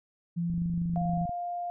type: tone with pitch glide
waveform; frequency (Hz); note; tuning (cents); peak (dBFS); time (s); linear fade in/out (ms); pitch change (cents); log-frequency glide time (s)
sine; 170.8 to 169.52; F3 to E3; -38 to +49; -27; 0.36-1.26; 20; -13; 0.75-1.14
type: click train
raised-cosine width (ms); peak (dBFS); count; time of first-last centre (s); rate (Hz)
5; -28; 21; 0.5-1.294; 25.2
type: tone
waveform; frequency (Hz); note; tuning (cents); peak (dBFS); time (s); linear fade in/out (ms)
sine; 702; F5; +9; -31; 0.96-1.7; 0
effects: none